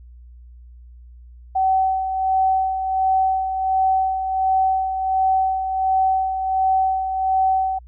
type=tone with tremolo; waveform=sine; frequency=761 Hz; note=F#5; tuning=48 cents sharp; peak=-14 dBFS; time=1.55-7.79 s; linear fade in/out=10 ms; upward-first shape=sine; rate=1.4 Hz; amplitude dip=55%; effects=added 60 Hz sine -40 dBFS peak until 7.87 s